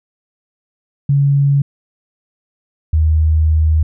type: tone pair in turn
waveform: sine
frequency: 140.6 / 78.52 Hz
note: C#3 / D#2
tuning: +25 / +16 cents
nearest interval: minor seventh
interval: 1009 cents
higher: first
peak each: -9 dBFS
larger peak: neither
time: 1.09-1.62 / 2.93-3.83 s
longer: second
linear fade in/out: 5 ms
effects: none